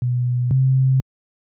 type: tone pair in turn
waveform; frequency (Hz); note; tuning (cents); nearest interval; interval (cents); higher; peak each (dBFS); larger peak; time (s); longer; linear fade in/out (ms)
sine; 123.47 / 131.75; B2 / C3; 0 / +12; minor second; 112; second; -16 / -12; second; 0.02-0.51 / 0.51-1; neither; 0
effects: high-pass 80 Hz 12 dB/octave